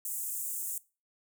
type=high-pass noise; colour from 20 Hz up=pink; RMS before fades=-36 dBFS; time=0.05-0.78 s; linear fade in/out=2 ms; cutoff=7300 Hz; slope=48 dB/octave; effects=noise-tail reverb RT60 0.3 s tail -20 dB re dry